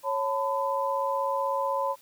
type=tone cluster; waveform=sine; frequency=551 / 890 / 1006 Hz; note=C#5 / A5 / B5; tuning=-11 / +20 / +32 cents; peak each=-29 / -32 / -28 dBFS; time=0.03-1.96 s; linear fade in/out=50 ms; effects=white hiss -57 dBFS RMS until 2.01 s